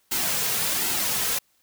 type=noise with flanger; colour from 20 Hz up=white; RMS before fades=-25 dBFS; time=0.11-1.39 s; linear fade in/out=10 ms; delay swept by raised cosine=1.7 to 3.5 ms; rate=1.3 Hz; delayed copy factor=-0.5; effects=white hiss -66 dBFS RMS until 1.62 s